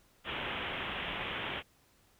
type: low-pass noise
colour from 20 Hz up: white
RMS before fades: -38 dBFS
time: 0.24-1.63 s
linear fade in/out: 50 ms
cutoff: 3400 Hz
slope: 96 dB/octave
effects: pink hiss -67 dBFS RMS until 2.19 s